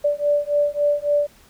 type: beating tone pair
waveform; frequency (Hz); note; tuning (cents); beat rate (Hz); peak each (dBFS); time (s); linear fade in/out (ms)
sine; 582 / 585.6; D5 / D5; -16 / -5; 3.6; -20; 0.04-1.27; 10
effects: pink hiss -52 dBFS RMS until 1.49 s